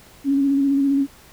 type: tone with vibrato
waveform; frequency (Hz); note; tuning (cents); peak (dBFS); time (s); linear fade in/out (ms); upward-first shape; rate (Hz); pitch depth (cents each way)
sine; 277.2; C#4; 0; -15; 0.24-1.07; 50; square; 15; 24
effects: pink hiss -48 dBFS RMS until 1.32 s